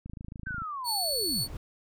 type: click train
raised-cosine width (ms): 5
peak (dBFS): -28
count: 16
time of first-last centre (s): 0.06-0.62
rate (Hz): 26.8
type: linear sweep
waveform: sine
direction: down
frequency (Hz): 1568 to 90.6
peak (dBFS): -33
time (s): 0.46-1.44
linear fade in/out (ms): 10
type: noise with exponential growth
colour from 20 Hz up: brown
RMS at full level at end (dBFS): -37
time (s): 0.65-1.57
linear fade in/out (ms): 2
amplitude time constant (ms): 200
type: tone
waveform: sawtooth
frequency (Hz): 4435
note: C#8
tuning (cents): 0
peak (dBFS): -25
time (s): 0.84-1.48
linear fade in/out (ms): 50
effects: none